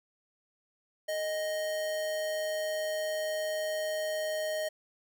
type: tone with amplitude modulation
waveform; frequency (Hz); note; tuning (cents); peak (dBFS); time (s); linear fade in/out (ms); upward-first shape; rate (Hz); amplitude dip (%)
square; 622.3; D#5; 0; -30; 1.08-4.69; 10; sine; 181; 30
effects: none